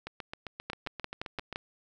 two click trains, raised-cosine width 0.3 ms, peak -22 / -18 dBFS, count 12 / 6, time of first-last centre 0.07-1.527 / 0.7-1.559 s, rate 7.55 / 5.82 Hz, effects none

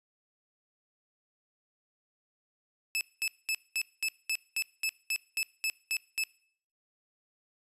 sawtooth tone bursts, 2611 Hz, E7, 17 cents flat, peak -25 dBFS, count 13, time 2.95-6.237 s, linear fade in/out 0 ms, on 59 ms, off 210 ms, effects noise-tail reverb RT60 0.6 s tail -23 dB re dry + resampled to 32000 Hz

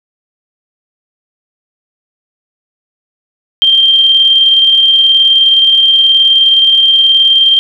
sine tone with tremolo, 3168 Hz, G7, 18 cents sharp, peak -3 dBFS, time 3.62-7.59 s, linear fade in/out 0 ms, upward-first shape square, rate 19 Hz, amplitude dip 25%, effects none

